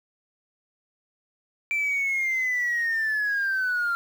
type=linear sweep; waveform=sine; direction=down; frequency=2349 to 1378 Hz; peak=-21 dBFS; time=1.71-3.95 s; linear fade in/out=0 ms; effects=tanh soft clip ceiling -20 dBFS + 8-bit